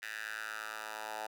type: tone with high-pass filter sweep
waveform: 10% pulse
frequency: 108.6 Hz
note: A2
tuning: 22 cents flat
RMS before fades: -42 dBFS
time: 0.02-1.27 s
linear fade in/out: 10 ms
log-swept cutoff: 1900 to 820 Hz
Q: 3.6
effects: none